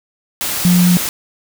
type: tone in noise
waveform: sine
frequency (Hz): 177.6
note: F3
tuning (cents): +29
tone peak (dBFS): -8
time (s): 0.65-0.97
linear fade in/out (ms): 0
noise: white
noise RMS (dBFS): -20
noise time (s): 0.41-1.09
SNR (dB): +9
effects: none